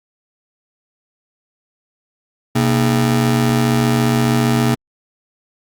35% pulse ring-modulated tone, 181.5 Hz, F#3, 33 cents flat, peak -8 dBFS, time 2.55-4.75 s, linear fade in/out 10 ms, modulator 53.3 Hz, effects Opus 48 kbps

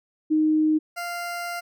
sine / 20% pulse tone pair in turn, 310 / 695.9 Hz, D#4 / F5, -6 / -6 cents, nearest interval octave + major second, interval 1400 cents, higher second, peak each -17 / -24 dBFS, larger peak first, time 0.3-0.79 / 0.96-1.61 s, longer second, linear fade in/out 20 ms, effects none

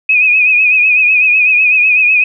sine tone with vibrato, 2505 Hz, D#7, 11 cents sharp, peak -6 dBFS, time 0.09-2.24 s, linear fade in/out 5 ms, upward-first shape triangle, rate 8 Hz, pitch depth 70 cents each way, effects none

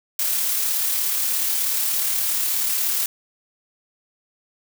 blue noise with amplitude modulation, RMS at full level -21 dBFS, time 0.19-3.06 s, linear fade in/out 2 ms, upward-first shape sine, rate 36.7 Hz, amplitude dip 25%, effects none

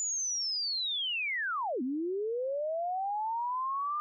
sine linear two-way sweep, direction down then up, 7040 to 241 to 1210 Hz, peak -30 dBFS, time 0-4 s, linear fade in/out 0 ms, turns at 1.82 s, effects none

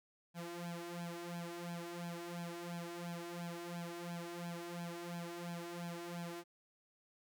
sawtooth tone with flanger, 172 Hz, F3, 26 cents flat, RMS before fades -45 dBFS, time 0.34-6.44 s, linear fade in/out 50 ms, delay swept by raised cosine 1.2 to 2.8 ms, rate 2.9 Hz, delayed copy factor +0.95, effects none

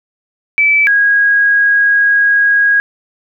sine tone pair in turn, 2310 / 1644.3 Hz, D7 / G#6, -29 / -18 cents, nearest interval tritone, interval 589 cents, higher first, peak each -7 dBFS, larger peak neither, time 0.58-0.87 / 0.87-2.8 s, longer second, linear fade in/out 0 ms, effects none

